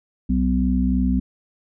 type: harmonic tone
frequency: 63.4 Hz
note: B1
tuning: 46 cents sharp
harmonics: 1 / 3 / 4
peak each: -21 / -21 / -21 dBFS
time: 0.29-1.2 s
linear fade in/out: 10 ms
effects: none